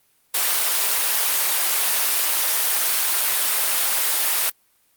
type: high-pass noise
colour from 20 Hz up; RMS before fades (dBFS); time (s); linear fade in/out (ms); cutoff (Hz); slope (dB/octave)
white; -20; 0.34-4.5; 5; 620; 12
effects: white hiss -62 dBFS RMS until 4.96 s + Opus 32 kbps